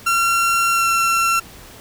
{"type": "tone with pitch glide", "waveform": "30% pulse", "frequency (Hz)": [1368, 1355.4], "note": ["F6", "E6"], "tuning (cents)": [-36, 48], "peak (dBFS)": -12, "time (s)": [0.06, 1.4], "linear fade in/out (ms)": 10, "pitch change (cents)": -16, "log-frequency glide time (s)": [0.73, 0.86], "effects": ["pink hiss -41 dBFS RMS until 1.8 s"]}